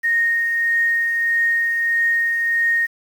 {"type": "tone with tremolo", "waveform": "sine", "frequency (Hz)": 1856, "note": "A#6", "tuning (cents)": -8, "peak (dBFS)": -14, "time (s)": [0.03, 2.87], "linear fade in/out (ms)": 20, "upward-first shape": "triangle", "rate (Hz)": 1.6, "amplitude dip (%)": 35, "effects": ["7-bit"]}